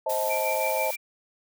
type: chord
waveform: sine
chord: A diminished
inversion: first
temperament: just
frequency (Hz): 528 / 633.6 / 880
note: C5 / Eb5 / A5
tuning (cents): +16 / +31 / 0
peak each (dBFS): -29 / -28 / -29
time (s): 0.06-0.91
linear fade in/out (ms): 5
type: noise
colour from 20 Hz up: blue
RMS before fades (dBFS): -34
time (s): 0.09-0.96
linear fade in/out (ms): 10
type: tone with tremolo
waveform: sine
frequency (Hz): 2349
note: D7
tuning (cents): 0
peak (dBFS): -28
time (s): 0.29-0.97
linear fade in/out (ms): 20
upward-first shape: triangle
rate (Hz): 6.1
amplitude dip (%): 80
effects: none

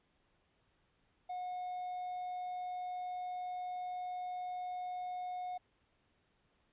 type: tone with hard clipping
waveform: triangle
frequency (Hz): 726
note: F#5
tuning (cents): -33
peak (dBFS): -39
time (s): 1.29-5.58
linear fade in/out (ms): 10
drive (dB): 5
effects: pink hiss -75 dBFS RMS until 6.72 s + resampled to 8000 Hz

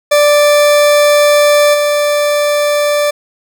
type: tone with level steps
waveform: 40% pulse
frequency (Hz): 587.3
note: D5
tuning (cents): 0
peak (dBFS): -5 / -9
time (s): 0.11-3.11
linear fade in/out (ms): 10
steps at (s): 1.73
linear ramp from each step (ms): 20
effects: none

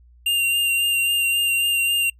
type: tone with vibrato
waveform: square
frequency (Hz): 2784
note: F7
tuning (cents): -6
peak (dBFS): -18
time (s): 0.26-2.1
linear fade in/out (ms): 5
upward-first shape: sine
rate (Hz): 3.7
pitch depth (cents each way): 18
effects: noise-tail reverb RT60 0.1 s tail -25 dB re dry + added 60 Hz sine -48 dBFS peak until 2.19 s

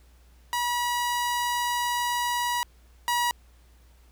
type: tone pair in turn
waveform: sawtooth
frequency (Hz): 967 / 962.9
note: B5 / B5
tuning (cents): -37 / -44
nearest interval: unison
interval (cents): 7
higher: first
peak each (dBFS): -21 / -19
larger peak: second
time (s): 0.53-2.63 / 3.08-3.31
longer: first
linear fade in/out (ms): 0
effects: added 60 Hz sine -53 dBFS peak until 4.11 s + pink hiss -63 dBFS RMS until 4.11 s

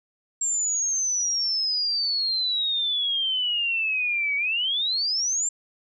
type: exponential two-way sweep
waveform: sine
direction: down then up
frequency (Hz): 7459 to 2244 to 7459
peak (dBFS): -22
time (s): 0.41-5.49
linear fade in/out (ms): 5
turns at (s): 4.36
effects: none

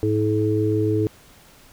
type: harmonic tone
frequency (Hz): 107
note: A2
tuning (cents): -48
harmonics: 1 / 3 / 4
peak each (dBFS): -22 / -22 / -22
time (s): 0.03-1.07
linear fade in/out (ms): 0
effects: pink hiss -50 dBFS RMS until 1.72 s

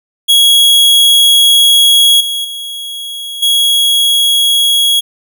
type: tone with level steps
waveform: 45% pulse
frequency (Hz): 3322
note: G#7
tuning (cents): 0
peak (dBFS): -4 / -14 / -20 / -7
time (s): 0.28-5.01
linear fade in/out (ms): 20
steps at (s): 2.2 / 2.44 / 3.42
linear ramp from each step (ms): 10
effects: none

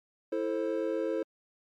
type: chord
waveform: triangle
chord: A minor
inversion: second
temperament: just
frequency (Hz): 330 / 440 / 528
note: E4 / A4 / C5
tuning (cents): +2 / 0 / +16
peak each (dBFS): -31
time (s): 0.32-1.23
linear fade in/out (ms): 5
effects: MP3 64 kbps

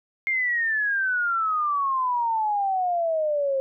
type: exponential sweep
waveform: sine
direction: down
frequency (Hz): 2136 to 530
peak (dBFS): -21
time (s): 0.27-3.6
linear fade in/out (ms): 0
effects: none

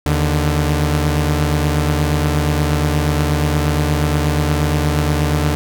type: tone pair together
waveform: sawtooth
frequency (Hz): 78.01 / 147.6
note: D#2 / D3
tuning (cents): +5 / +9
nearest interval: major seventh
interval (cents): 1104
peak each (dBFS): -13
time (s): 0.06-5.55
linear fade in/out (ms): 0
effects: none

